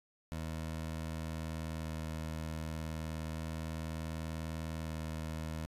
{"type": "tone with vibrato", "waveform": "20% pulse", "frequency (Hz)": 79.7, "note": "D#2", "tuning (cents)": 42, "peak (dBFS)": -33, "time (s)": [0.32, 5.66], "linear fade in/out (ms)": 0, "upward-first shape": "square", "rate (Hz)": 0.33, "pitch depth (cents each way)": 9, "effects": ["resampled to 32000 Hz"]}